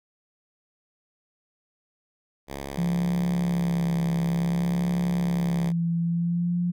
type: tone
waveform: 5% pulse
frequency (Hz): 69.3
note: C#2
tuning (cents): 0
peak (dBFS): -22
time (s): 2.47-5.73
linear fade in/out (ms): 50
type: tone with vibrato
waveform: sine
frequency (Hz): 172.3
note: F3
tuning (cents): -23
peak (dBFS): -22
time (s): 2.77-6.72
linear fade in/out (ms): 20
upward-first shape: sine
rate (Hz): 0.56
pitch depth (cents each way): 37
effects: none